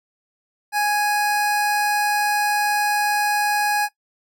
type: tone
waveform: 25% pulse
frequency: 830.6 Hz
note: G#5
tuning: in tune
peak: -14 dBFS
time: 0.72-3.89 s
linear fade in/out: 50 ms
effects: noise-tail reverb RT60 0.1 s tail -18 dB re dry